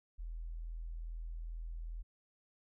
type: tone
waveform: sine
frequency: 41.2 Hz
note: E1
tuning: in tune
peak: -40 dBFS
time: 0.18-2.03 s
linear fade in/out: 20 ms
effects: none

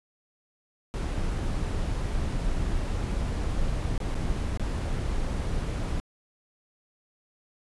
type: noise with dropouts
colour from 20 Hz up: brown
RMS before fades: -28 dBFS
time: 0.94-6 s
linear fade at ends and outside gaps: 0 ms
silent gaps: 3.978-4.002 / 4.144-4.152 / 4.574-4.597 s
effects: resampled to 24000 Hz

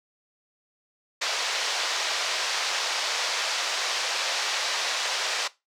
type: band-pass noise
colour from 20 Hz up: white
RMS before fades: -28 dBFS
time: 1.21-5.48 s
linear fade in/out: 10 ms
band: 500 to 5700 Hz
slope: 24 dB/octave
effects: noise-tail reverb RT60 0.2 s tail -17 dB re dry

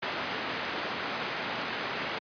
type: low-pass noise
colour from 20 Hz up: white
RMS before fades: -34 dBFS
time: 0.02-2.19 s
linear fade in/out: 10 ms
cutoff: 2300 Hz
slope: 12 dB/octave
effects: high-pass 150 Hz 12 dB/octave + resampled to 11025 Hz

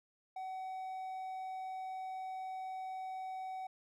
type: tone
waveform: triangle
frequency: 754 Hz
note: F#5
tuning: 32 cents sharp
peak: -38 dBFS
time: 0.36-3.67 s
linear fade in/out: 5 ms
effects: none

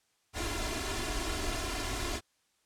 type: noise with comb filter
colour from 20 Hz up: pink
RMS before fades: -34 dBFS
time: 0.33-2.21 s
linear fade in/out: 50 ms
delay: 2.9 ms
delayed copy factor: +0.85
effects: white hiss -73 dBFS RMS until 2.65 s + low-pass 9000 Hz 12 dB/octave

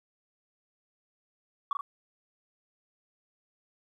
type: tone with echo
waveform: sine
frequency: 1131 Hz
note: C#6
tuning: 34 cents sharp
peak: -24 dBFS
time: 1.71-1.73 s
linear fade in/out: 2 ms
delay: 40 ms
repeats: 2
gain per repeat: -4 dB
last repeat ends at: 1.81 s
effects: tanh soft clip ceiling -24 dBFS + 11-bit

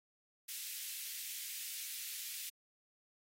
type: high-pass noise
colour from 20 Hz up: white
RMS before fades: -44 dBFS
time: 0.48-2.5 s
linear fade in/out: 10 ms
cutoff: 2100 Hz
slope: 24 dB/octave
effects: AAC 48 kbps

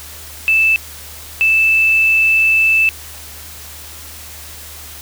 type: tone bursts at uneven times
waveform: sine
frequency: 2637 Hz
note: E7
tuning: in tune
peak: -9 dBFS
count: 2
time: 0.48-0.76 / 1.41-2.89 s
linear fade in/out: 0 ms
effects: added 76 Hz sine -38 dBFS peak until 5.01 s + white hiss -34 dBFS RMS until 5.01 s

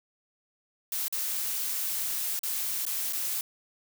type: noise with dropouts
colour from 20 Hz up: blue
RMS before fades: -31 dBFS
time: 0.92-3.41 s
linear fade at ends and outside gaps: 2 ms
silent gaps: 1.082-1.125 / 2.392-2.433 / 2.853-2.865 / 3.126-3.132 s
effects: none

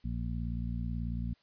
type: harmonic tone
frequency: 58.3 Hz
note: A#1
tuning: 1 cent sharp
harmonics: 1 / 2 / 3 / 4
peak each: -35 / -38 / -40 / -41 dBFS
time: 0.04-1.34 s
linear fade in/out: 10 ms
effects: white hiss -69 dBFS RMS until 1.42 s + resampled to 11025 Hz

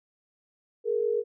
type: tone pair together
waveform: sine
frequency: 421.5 / 469.8 Hz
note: G#4 / A#4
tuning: +26 / +13 cents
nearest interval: major second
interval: 187 cents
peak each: -27 / -26 dBFS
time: 0.84-1.24 s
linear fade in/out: 50 ms
effects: none

